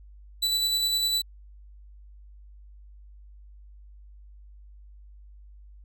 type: tone with tremolo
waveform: 40% pulse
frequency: 3967 Hz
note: B7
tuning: 7 cents sharp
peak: -21 dBFS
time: 0.42-1.22 s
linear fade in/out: 10 ms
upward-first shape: square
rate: 9.9 Hz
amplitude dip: 25%
effects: added 50 Hz sine -46 dBFS peak until 5.84 s